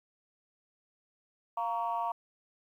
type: chord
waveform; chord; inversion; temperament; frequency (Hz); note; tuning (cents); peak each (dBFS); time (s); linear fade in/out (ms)
sine; Bb minor; second; equal with one note detuned; 698.5 / 932.3 / 1126.2; F5 / Bb5 / Db6; 0 / 0 / +27; -34 / -32 / -36; 1.57-2.12; 5
effects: tanh soft clip ceiling -23 dBFS + 11-bit